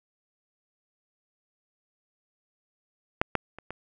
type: clicks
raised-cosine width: 0.5 ms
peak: -6 / -8 / -26 / -21 dBFS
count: 4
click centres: 3.215 / 3.353 / 3.586 / 3.706 s
effects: none